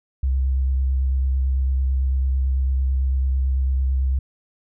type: tone with vibrato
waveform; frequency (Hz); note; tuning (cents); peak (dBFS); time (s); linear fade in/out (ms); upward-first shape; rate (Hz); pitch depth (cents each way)
sine; 65.9; C2; +13; -17; 0.23-4.19; 5; sine; 9; 21
effects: none